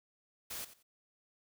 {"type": "noise with echo", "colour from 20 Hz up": "white", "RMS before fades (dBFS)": -42, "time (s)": [0.5, 0.65], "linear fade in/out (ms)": 10, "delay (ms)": 90, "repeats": 2, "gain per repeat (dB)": -14, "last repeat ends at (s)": 0.83, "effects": []}